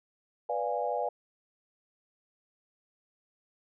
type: chord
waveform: sine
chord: B diminished seventh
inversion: none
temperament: equal with one note detuned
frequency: 493.9 / 587.3 / 698.5 / 826.3 Hz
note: B4 / D5 / F5 / Ab5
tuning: 0 / 0 / 0 / -9 cents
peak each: -34 dBFS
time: 0.49-1.09 s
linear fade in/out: 5 ms
effects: none